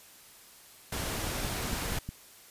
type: noise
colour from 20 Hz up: pink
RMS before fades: -34 dBFS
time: 0.92-1.99 s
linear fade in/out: 5 ms
type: clicks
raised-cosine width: 5 ms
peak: -24 dBFS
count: 5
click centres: 1.448 / 1.731 / 1.921 / 1.974 / 2.09 s
effects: white hiss -54 dBFS RMS until 2.5 s + resampled to 32000 Hz